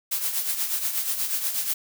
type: noise with tremolo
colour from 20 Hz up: blue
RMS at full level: -24 dBFS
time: 0.11-1.74 s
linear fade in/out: 10 ms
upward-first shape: triangle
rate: 8.3 Hz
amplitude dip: 65%
effects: none